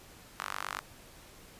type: tone with high-pass filter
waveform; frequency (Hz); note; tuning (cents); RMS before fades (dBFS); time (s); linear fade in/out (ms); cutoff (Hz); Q
sawtooth; 48.82; G1; -6; -39; 0.39-0.8; 10; 1200; 2.5
effects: pink hiss -54 dBFS RMS until 1.59 s + resampled to 32000 Hz